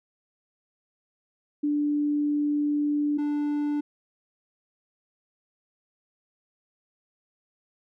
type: tone pair in turn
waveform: sine / triangle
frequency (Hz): 293.7 / 293.7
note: D4 / D4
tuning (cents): 0 / 0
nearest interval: unison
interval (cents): 0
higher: neither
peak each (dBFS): -22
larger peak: neither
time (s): 1.63-3.18 / 3.18-3.81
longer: first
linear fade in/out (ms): 10
effects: none